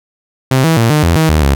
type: tone with pitch steps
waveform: sawtooth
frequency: 131.2 / 162.6 / 115.1 / 151.5 / 84.2 / 159.2 / 77.4 / 69.3 Hz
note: C3 / E3 / A#2 / D#3 / E2 / D#3 / D#2 / C#2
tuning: +5 / -23 / -22 / -46 / +37 / +40 / -9 / 0 cents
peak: -4 dBFS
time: 0.51-1.55 s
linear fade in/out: 5 ms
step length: 130 ms
effects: none